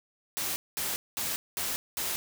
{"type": "noise bursts", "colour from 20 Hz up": "white", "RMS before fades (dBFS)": -32, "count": 5, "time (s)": [0.37, 2.16], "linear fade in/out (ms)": 0, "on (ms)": 190, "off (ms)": 210, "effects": []}